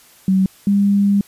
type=tone pair in turn; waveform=sine; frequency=190 / 200.7 Hz; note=F#3 / G3; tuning=+46 / +41 cents; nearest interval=minor second; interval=95 cents; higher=second; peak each=-11 dBFS; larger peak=neither; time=0.28-0.46 / 0.67-1.21 s; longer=second; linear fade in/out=2 ms; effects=white hiss -48 dBFS RMS until 1.27 s + resampled to 32000 Hz